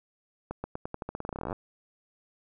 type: accelerating click train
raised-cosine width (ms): 1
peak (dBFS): -20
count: 23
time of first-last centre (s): 0.51-1.528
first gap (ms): 130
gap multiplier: 0.88
effects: none